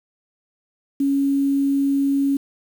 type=tone with quantisation; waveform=sine; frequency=277.2 Hz; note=C#4; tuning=in tune; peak=-16 dBFS; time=1-2.37 s; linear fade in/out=5 ms; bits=7; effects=none